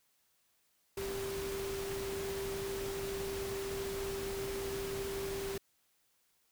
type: tone in noise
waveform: sine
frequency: 392 Hz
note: G4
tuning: in tune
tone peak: -37 dBFS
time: 0.97-5.58 s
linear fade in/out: 5 ms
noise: pink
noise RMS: -43 dBFS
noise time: 0.97-5.58 s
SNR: +3 dB
effects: white hiss -74 dBFS RMS until 6.51 s